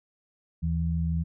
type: tone pair together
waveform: sine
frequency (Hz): 78.37 / 164.81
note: D#2 / E3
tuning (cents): +13 / 0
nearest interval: octave + minor second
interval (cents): 1287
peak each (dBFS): -27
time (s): 0.62-1.24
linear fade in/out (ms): 20
effects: none